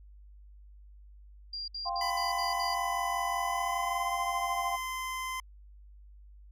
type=tone bursts; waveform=sine; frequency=4776 Hz; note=D8; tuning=28 cents sharp; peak=-35 dBFS; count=6; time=1.53-2.745 s; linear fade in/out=5 ms; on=150 ms; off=63 ms
type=chord; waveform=sine; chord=F suspended second; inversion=none; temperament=equal; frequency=698.5 / 784 / 1046.5 Hz; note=F5 / G5 / C6; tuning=0 / 0 / 0 cents; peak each=-35 dBFS; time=1.85-4.77 s; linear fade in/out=20 ms
type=tone with pitch glide; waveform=25% pulse; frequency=1001 to 1033.3 Hz; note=B5 to C6; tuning=+23 to -22 cents; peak=-30 dBFS; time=2.01-5.4 s; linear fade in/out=2 ms; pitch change=+55 cents; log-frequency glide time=3.37-4.15 s
effects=added 50 Hz sine -50 dBFS peak until 6.51 s